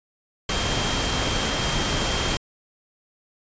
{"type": "tone in noise", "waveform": "sine", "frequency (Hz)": 3192, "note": "G7", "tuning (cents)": 31, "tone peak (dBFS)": -31, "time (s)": [0.49, 2.37], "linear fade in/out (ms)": 2, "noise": "pink", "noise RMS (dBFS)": -24, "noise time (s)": [0.49, 2.37], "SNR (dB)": -10, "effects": ["resampled to 16000 Hz"]}